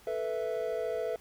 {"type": "chord", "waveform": "triangle", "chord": "A suspended second", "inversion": "none", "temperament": "equal", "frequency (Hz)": [440, 493.9, 659.3], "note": ["A4", "B4", "E5"], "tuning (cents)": [0, 0, 0], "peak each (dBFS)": -33, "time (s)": [0.07, 1.16], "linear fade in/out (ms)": 2, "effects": ["pink hiss -58 dBFS RMS until 1.2 s"]}